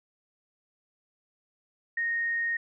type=tone; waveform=sine; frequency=1858 Hz; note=A#6; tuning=6 cents flat; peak=-26 dBFS; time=1.97-2.57 s; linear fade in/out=5 ms; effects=none